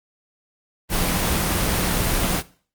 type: tone in noise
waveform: sine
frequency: 179.9 Hz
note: F#3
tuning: 48 cents flat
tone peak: -28 dBFS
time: 0.89-2.43 s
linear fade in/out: 50 ms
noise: pink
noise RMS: -21 dBFS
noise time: 0.89-2.43 s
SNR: -10 dB
effects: noise-tail reverb RT60 0.4 s tail -18 dB re dry + Opus 24 kbps